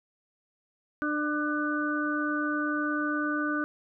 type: harmonic tone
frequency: 298.6 Hz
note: D4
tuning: 29 cents sharp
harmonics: 1 / 2 / 4 / 5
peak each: -29 / -38 / -34 / -31 dBFS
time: 1.02-3.64 s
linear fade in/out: 0 ms
effects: none

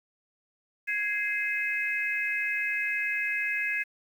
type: tone cluster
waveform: sine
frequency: 1661 / 2092 / 2554 Hz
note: G#6 / C7 / D#7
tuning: 0 / -1 / +45 cents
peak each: -31 dBFS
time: 0.87-3.84 s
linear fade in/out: 20 ms
effects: 9-bit

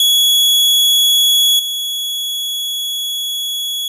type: tone with level steps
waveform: 40% pulse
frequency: 3366 Hz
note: G#7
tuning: 23 cents sharp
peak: -8 / -17 dBFS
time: 0-3.88 s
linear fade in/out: 2 ms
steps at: 1.59 s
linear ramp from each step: 5 ms
effects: none

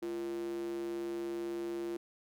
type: tone with high-pass filter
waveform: square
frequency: 69 Hz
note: C#2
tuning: 7 cents flat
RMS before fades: -38 dBFS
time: 0.02-1.97 s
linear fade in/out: 5 ms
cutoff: 330 Hz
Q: 7.9
effects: none

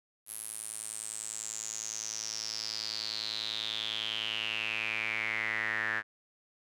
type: tone with band-pass filter sweep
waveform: sawtooth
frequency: 110 Hz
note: A2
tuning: in tune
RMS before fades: -36 dBFS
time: 0.26-6.03 s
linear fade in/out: 50 ms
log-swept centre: 11000 to 1700 Hz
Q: 8.1
effects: none

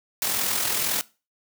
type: noise with amplitude modulation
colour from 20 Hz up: white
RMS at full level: -23 dBFS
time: 0.22-1.01 s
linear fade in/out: 0 ms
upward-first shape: sine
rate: 42 Hz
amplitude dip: 45%
effects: noise-tail reverb RT60 0.3 s tail -20 dB re dry + high-pass 80 Hz 12 dB/octave

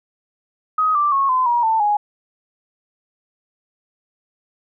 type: tone with pitch steps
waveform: sine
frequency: 1259 / 1174.7 / 1096 / 1022.6 / 954.1 / 890.2 / 830.6 Hz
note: D#6 / D6 / C#6 / C6 / A#5 / A5 / G#5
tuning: +20 / 0 / -20 / -40 / +40 / +20 / 0 cents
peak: -14 dBFS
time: 0.78-1.97 s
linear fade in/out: 5 ms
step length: 170 ms
effects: none

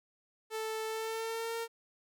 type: tone with pitch glide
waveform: sawtooth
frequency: 440 to 459.2 Hz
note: A4 to A#4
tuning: 0 to -26 cents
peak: -31 dBFS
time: 0.5-1.68 s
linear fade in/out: 50 ms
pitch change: +74 cents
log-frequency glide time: 0.86-1.56 s
effects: none

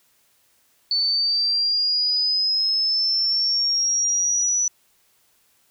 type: linear sweep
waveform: sine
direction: up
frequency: 4474 to 5940 Hz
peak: -18 dBFS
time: 0.91-4.68 s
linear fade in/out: 2 ms
effects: white hiss -62 dBFS RMS until 5.7 s

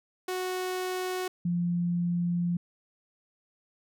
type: tone pair in turn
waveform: sawtooth / sine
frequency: 368.5 / 173.91 Hz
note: F#4 / F3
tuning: -7 / -7 cents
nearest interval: octave + minor second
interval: 1300 cents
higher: first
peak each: -26 / -25 dBFS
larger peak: second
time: 0.28-1.28 / 1.45-2.57 s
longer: second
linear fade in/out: 5 ms
effects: none

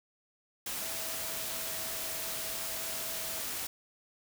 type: tone in noise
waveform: sine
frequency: 651 Hz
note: E5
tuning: 22 cents flat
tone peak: -48 dBFS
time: 0.81-3.42 s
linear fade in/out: 5 ms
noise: white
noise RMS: -37 dBFS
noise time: 0.66-3.67 s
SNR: -14 dB
effects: none

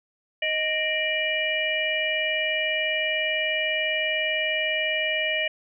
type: tone cluster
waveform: sine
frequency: 626 / 1854 / 2367 / 2925 Hz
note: D#5 / A#6 / D7 / F#7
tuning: +10 / -10 / +13 / -21 cents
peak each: -29 / -29 / -27 / -28 dBFS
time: 0.42-5.48 s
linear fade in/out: 5 ms
effects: none

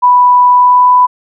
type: tone with pitch glide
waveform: sine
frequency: 987.8 to 994.7 Hz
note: B5 to B5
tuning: 0 to +12 cents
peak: -3 dBFS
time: 0.02-1.07 s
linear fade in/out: 20 ms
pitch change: +12 cents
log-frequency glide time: 0.49-0.92 s
effects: none

